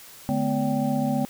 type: tone cluster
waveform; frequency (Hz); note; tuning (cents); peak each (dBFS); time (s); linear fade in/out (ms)
sine; 147 / 215.3 / 250.8 / 570 / 779; D3 / A3 / B3 / C#5 / G5; +2 / -37 / +27 / +48 / -11; -29 / -27 / -25 / -31 / -30; 0.29-1.25; 0
effects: white hiss -46 dBFS RMS until 1.29 s